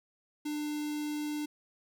square tone with notch filter, 298.6 Hz, D4, 29 cents sharp, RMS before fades -35 dBFS, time 0.45-1.46 s, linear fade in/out 10 ms, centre 1200 Hz, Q 0.95, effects none

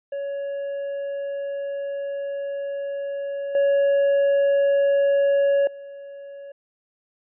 triangle tone with level steps, 560 Hz, C#5, 18 cents sharp, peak -24 / -14 / -34 dBFS, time 0.12-6.52 s, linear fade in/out 5 ms, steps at 3.55 / 5.67 s, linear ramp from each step 2 ms, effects resampled to 8000 Hz

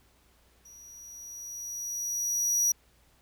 45% pulse tone with level ramp, 5800 Hz, F#8, 35 cents flat, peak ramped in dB -50 to -22 dBFS, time 0.65-2.72 s, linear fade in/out 5 ms, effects added 60 Hz sine -65 dBFS peak until 3.21 s + pink hiss -65 dBFS RMS until 3.21 s

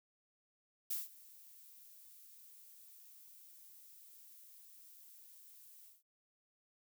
violet noise with ADSR envelope, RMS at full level -37 dBFS, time 0.9-6.03 s, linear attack 10 ms, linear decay 170 ms, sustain -22 dB, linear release 170 ms, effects none

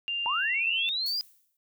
sine tone with pitch glide, 2794 to 2700 Hz, F7 to E7, 0 to +41 cents, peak -28 dBFS, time 0.08-0.89 s, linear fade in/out 0 ms, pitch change -59 cents, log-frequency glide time 0.37-0.67 s
sine linear sweep, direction up, 880 to 4978 Hz, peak -27 dBFS, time 0.26-1.21 s, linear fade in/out 0 ms
violet noise with exponential decay, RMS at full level -39 dBFS, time 1.06-1.57 s, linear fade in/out 2 ms, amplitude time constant 110 ms
effects none

